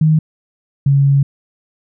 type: tone pair in turn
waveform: sine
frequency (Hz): 156.3 / 139.25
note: D#3 / C#3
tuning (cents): +8 / +8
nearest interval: major second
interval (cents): 200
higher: first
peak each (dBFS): -8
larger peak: neither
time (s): 0.01-0.19 / 0.86-1.23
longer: second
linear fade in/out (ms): 5
effects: none